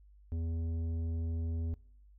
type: tone with tanh clipping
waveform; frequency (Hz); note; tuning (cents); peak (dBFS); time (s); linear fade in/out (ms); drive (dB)
sine; 82.4; E2; 0; -34; 0.32-1.74; 0; 10
effects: noise-tail reverb RT60 0.7 s tail -24 dB re dry + added 50 Hz sine -56 dBFS peak until 2.18 s